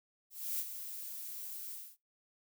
violet noise with ADSR envelope, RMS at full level -35 dBFS, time 0.3-1.97 s, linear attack 290 ms, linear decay 48 ms, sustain -9 dB, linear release 250 ms, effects noise-tail reverb RT60 0.2 s tail -21 dB re dry

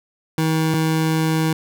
25% pulse tone pair in turn, 159.3 / 159.3 Hz, D#3 / D#3, +41 / +41 cents, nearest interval unison, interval 0 cents, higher neither, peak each -13 dBFS, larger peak neither, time 0.38-0.74 / 0.74-1.53 s, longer second, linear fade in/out 2 ms, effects none

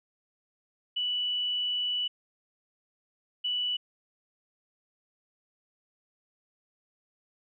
sine tone bursts at uneven times, 2960 Hz, F#7, in tune, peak -27 dBFS, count 2, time 0.96-2.08 / 3.44-3.77 s, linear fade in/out 10 ms, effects none

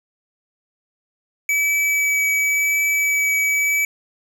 square tone with vibrato, 2290 Hz, D7, 44 cents flat, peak -17 dBFS, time 1.49-3.85 s, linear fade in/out 2 ms, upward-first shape triangle, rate 0.93 Hz, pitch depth 9 cents each way, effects none

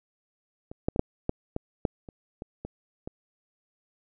clicks, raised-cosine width 2 ms, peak -26 / -11 / -17 / -6 / -12 / -16 / -10 / -29 / -23 / -22 / -22 dBFS, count 11, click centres 0.715 / 0.885 / 0.961 / 0.994 / 1.294 / 1.564 / 1.852 / 2.088 / 2.421 / 2.65 / 3.075 s, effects none

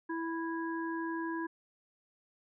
harmonic tone, 329.6 Hz, E4, in tune, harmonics 1 / 3 / 5, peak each -35 / -40 / -42 dBFS, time 0.09-1.47 s, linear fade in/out 10 ms, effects none

